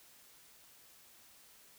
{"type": "silence", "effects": ["white hiss -61 dBFS RMS until 1.78 s"]}